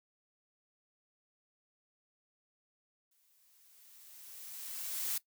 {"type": "noise with exponential growth", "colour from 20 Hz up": "blue", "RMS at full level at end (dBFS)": -34, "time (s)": [3.11, 5.18], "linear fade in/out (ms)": 5, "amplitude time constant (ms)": 450, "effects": ["noise-tail reverb RT60 0.1 s tail -18 dB re dry"]}